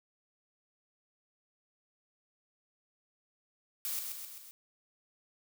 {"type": "noise with echo", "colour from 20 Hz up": "blue", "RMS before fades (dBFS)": -36, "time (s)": [3.85, 3.99], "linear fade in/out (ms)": 0, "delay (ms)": 130, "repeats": 4, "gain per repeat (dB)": -4, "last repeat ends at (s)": 4.51, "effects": []}